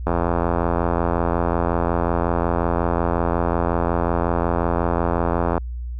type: click train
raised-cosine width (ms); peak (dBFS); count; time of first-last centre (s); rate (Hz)
1; -6; 472; 0.07-5.579; 85.5
effects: added 60 Hz sine -26 dBFS peak until 5.99 s